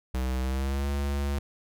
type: tone with pitch glide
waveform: square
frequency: 64.3 to 70.53 Hz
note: C2 to C#2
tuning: -30 to +31 cents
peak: -27 dBFS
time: 0.14-1.39 s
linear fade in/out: 5 ms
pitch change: +161 cents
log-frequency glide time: 0.41-0.88 s
effects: none